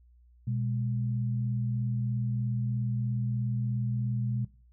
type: tone pair together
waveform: sine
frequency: 121.7 / 204.8 Hz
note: B2 / G#3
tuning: -25 / -24 cents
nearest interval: major sixth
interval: 901 cents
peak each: -28 / -36 dBFS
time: 0.47-4.45 s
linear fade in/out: 5 ms
effects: noise-tail reverb RT60 0.4 s tail -19 dB re dry + added 60 Hz sine -56 dBFS peak until 4.72 s